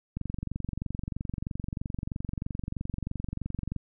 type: click train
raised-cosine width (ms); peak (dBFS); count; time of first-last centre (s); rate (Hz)
5; -20; 84; 0.17-3.763; 23.1
effects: none